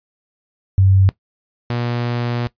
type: tone pair in turn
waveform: sine / sawtooth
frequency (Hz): 96 / 120.14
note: G2 / B2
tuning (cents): -36 / -47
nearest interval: major third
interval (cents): 389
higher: second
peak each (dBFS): -9 / -15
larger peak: first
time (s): 0.78-1.09 / 1.7-2.47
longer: second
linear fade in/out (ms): 0
effects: noise-tail reverb RT60 0.1 s tail -18 dB re dry + resampled to 11025 Hz